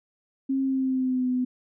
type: tone with pitch glide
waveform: sine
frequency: 268.4 to 251.9 Hz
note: C4 to B3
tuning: +44 to +34 cents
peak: -22 dBFS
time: 0.49-1.45 s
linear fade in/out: 10 ms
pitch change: -110 cents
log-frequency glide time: 0.62-1.29 s
effects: none